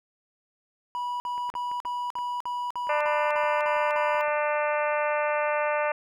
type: tone bursts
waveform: triangle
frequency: 977 Hz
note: B5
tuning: 19 cents flat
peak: -26 dBFS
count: 11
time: 0.95-4.21 s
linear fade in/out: 0 ms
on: 250 ms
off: 51 ms
type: clicks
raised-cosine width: 0.5 ms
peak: -31 dBFS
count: 11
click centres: 1.379 / 1.493 / 1.54 / 1.715 / 1.85 / 2.187 / 2.871 / 3.435 / 3.766 / 4.148 / 4.282 s
type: harmonic tone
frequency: 298.2 Hz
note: D4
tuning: 27 cents sharp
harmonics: 2 / 3 / 4 / 5 / 6 / 7 / 8 / 9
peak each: -26 / -30 / -32 / -34 / -36 / -37 / -38 / -39 dBFS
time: 2.89-5.92 s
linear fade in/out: 5 ms
effects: none